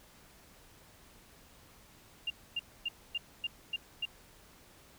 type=tone bursts; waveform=sine; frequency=2798 Hz; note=F7; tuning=3 cents sharp; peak=-31 dBFS; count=7; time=2.27-4.054 s; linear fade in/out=5 ms; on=32 ms; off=260 ms; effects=pink hiss -59 dBFS RMS until 4.98 s